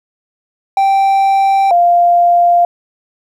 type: tone pair in turn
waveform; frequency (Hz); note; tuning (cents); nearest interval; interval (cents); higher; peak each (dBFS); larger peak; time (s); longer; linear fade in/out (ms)
triangle / sine; 782 / 696.7; G5 / F5; -4 / -4; major second; 200; first; -6; neither; 0.77-1.71 / 1.71-2.65; neither; 2
effects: 8-bit